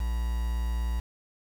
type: tone with quantisation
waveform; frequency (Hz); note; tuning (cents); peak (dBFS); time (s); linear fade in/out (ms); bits
triangle; 58.27; A#1; 0; -24; 0-1; 5; 7
effects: none